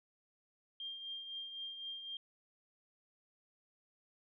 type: tone with tremolo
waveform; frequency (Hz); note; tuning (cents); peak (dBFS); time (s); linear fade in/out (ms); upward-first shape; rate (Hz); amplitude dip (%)
sine; 3197; G7; +33; -40; 0.8-2.17; 2; triangle; 3.9; 55
effects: none

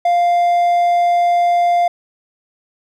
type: tone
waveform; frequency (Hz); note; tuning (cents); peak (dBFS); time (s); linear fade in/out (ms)
triangle; 698.5; F5; 0; -9; 0.05-1.88; 5
effects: none

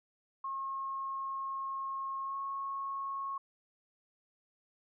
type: tone with pitch glide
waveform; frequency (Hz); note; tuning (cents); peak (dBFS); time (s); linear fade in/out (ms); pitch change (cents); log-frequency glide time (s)
sine; 1081 to 1094.8; C#6 to C#6; -44 to -22; -35; 0.44-3.38; 5; +22; 2.24-2.37
effects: none

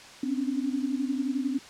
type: tone cluster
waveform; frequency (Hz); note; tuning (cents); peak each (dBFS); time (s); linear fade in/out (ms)
sine; 256.9 / 276.4 / 287.7; C4 / C#4 / D4; -32 / -5 / -36; -29 / -31 / -32; 0.23-1.59; 5
effects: white hiss -47 dBFS RMS until 1.69 s + low-pass 6000 Hz 12 dB/octave

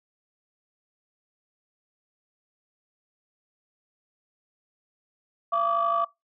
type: tone cluster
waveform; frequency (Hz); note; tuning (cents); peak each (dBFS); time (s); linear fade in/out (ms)
sine; 678 / 1150 / 1202; E5 / D6 / D6; +49 / -37 / +40; -27 / -22 / -29; 5.52-6.05; 10
effects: noise-tail reverb RT60 0.2 s tail -23 dB re dry + tanh soft clip ceiling -15 dBFS

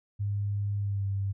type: tone with pitch glide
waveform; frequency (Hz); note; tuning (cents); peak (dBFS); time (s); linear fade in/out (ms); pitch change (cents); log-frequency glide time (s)
sine; 101.6 to 98.54; G#2 to G2; -38 to +10; -27; 0.19-1.33; 20; -52; 0.78-1.06
effects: none

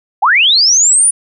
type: linear sweep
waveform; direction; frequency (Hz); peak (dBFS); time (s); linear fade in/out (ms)
sine; up; 698.5 to 9790; -6; 0.22-1.11; 10
effects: none

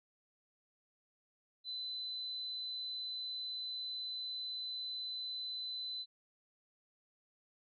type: tone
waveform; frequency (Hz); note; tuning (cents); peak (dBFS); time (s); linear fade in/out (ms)
sine; 4021; B7; +30; -39; 1.64-6.06; 50
effects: none

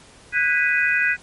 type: chord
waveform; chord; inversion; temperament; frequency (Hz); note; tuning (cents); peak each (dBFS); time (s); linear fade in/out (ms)
sine; G# minor seventh; third; equal with one note detuned; 1480 / 1632.7 / 1975.5 / 2489; F#6 / G#6 / B6 / D#7; 0 / -30 / 0 / 0; -22; 0.32-1.17; 50
effects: pink hiss -48 dBFS RMS until 1.22 s + MP3 48 kbps

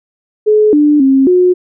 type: tone with pitch steps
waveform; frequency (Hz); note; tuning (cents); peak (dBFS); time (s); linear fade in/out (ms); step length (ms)
sine; 426.1 / 296.4 / 268.5 / 362.1; G#4 / D4 / C4 / F#4; +44 / +16 / +45 / -37; -5; 0.46-1.54; 20; 270
effects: none

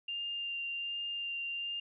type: tone with vibrato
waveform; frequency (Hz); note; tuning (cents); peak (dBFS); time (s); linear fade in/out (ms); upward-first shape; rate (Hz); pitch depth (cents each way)
sine; 2794; F7; 0; -35; 0.08-1.8; 5; sine; 1.3; 10
effects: none

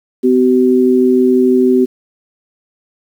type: tone pair together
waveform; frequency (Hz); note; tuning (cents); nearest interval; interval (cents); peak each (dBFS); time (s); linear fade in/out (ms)
sine; 253.6 / 380; B3 / F#4; +46 / +46; perfect fifth; 700; -10; 0.23-1.86; 20
effects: 7-bit

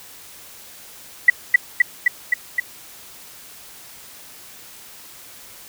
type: tone with echo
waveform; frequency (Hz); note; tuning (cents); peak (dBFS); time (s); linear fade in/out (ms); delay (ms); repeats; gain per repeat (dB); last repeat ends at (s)
sine; 1964; B6; -10; -4; 1.28-1.3; 5; 260; 5; -2; 2.6
effects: white hiss -42 dBFS RMS until 5.68 s

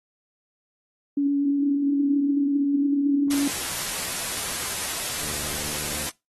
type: tone with vibrato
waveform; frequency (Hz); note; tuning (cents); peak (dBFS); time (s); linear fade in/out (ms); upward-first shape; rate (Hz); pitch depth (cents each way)
sine; 282.6; C#4; +34; -19; 1.17-3.48; 5; sine; 8.5; 11
type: noise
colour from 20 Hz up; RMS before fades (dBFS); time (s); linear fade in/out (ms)
white; -29; 3.3-6.1; 10
type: click train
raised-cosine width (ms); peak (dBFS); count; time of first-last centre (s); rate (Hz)
2; -27; 64; 5.22-6.066; 74.5
effects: noise-tail reverb RT60 0.2 s tail -21 dB re dry + AAC 32 kbps

